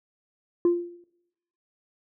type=tone with exponential decay; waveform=sine; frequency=347.3 Hz; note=F4; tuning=10 cents flat; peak=-13 dBFS; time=0.65-1.04 s; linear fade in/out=2 ms; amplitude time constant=84 ms; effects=noise-tail reverb RT60 0.9 s tail -23 dB re dry + tanh soft clip ceiling -15 dBFS